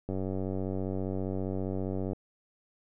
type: click train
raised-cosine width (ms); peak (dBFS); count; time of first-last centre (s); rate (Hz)
2; -21; 195; 0.09-2.132; 95
effects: none